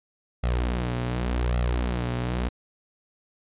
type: tone with flanger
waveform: sawtooth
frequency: 60.6 Hz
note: B1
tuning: 32 cents flat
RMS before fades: -26 dBFS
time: 0.43-2.49 s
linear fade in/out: 10 ms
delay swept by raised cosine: 1.5 to 7.5 ms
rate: 0.87 Hz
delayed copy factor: +0.65
effects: resampled to 8000 Hz

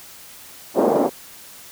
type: band-pass noise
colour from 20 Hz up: white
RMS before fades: -17 dBFS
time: 0.74-1.1 s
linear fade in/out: 50 ms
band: 230 to 700 Hz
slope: 24 dB/octave
effects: white hiss -42 dBFS RMS until 1.71 s

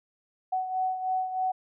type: beating tone pair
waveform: sine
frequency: 747 / 750.2 Hz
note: F#5 / F#5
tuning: +16 / +24 cents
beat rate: 3.2 Hz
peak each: -27 / -34 dBFS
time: 0.52-1.52 s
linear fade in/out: 10 ms
effects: none

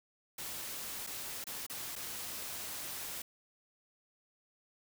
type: noise with dropouts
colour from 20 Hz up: white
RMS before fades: -42 dBFS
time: 0.38-3.22 s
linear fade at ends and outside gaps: 5 ms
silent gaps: 1.066-1.071 / 1.442-1.468 / 1.666-1.697 / 1.955-1.961 s
effects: none

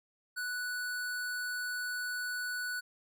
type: tone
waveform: square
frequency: 1480 Hz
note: F#6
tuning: in tune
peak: -35 dBFS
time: 0.36-2.81 s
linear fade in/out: 20 ms
effects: none

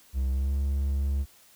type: tone with pitch glide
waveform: triangle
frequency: 65.41 to 69.22 Hz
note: C2 to C#2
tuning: 0 to -2 cents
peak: -22 dBFS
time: 0.13-1.26 s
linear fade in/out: 50 ms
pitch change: +98 cents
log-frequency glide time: 0.3-0.52 s
effects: white hiss -57 dBFS RMS until 1.55 s

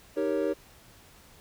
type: chord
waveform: triangle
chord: Eb dominant seventh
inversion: none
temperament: equal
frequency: 311.1 / 392 / 466.2 / 554.4 Hz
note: Eb4 / G4 / Bb4 / Db5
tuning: 0 / 0 / 0 / 0 cents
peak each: -29 dBFS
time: 0.16-0.54 s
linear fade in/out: 20 ms
effects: pink hiss -55 dBFS RMS until 1.4 s

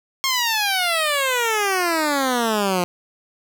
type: exponential sweep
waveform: 10% pulse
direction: down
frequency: 1088 to 174.1 Hz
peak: -10 dBFS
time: 0.24-2.84 s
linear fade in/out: 0 ms
effects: none

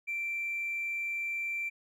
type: tone with hard clipping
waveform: sine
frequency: 2349 Hz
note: D7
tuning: in tune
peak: -32 dBFS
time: 0.07-1.7 s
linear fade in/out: 20 ms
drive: 1 dB
effects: none

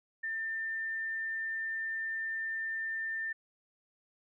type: tone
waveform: sine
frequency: 1795 Hz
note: A6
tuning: 34 cents sharp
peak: -33 dBFS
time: 0.23-3.33 s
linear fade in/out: 10 ms
effects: none

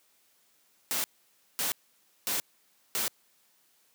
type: noise bursts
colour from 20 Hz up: white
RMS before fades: -30 dBFS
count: 4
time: 0.91-3.08 s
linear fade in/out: 0 ms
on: 130 ms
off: 550 ms
effects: white hiss -67 dBFS RMS until 3.94 s + high-pass 150 Hz 12 dB/octave

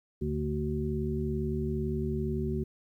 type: harmonic tone with a mistuned harmonic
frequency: 74.8 Hz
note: D2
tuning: 32 cents sharp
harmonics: 1 / 2 / 3 / 5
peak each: -34 / -34 / -34 / -34 dBFS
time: 0.21-2.64 s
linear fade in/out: 10 ms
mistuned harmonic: 2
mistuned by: -35 cents
effects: 11-bit

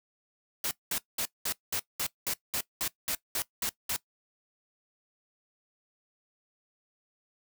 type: noise bursts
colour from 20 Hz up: white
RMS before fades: -31 dBFS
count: 13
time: 0.64-3.963 s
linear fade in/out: 2 ms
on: 71 ms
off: 200 ms
effects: noise-tail reverb RT60 0.1 s tail -19 dB re dry

